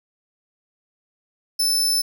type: tone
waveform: sawtooth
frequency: 5274 Hz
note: E8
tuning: in tune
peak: -15 dBFS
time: 1.59-2.02 s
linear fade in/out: 10 ms
effects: 9-bit